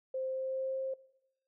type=tone with pitch glide; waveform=sine; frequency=523.3 to 530 Hz; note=C5 to C5; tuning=0 to +22 cents; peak=-33 dBFS; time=0.14-0.94 s; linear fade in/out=5 ms; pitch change=+22 cents; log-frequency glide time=0.28-0.79 s; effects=noise-tail reverb RT60 0.8 s tail -20 dB re dry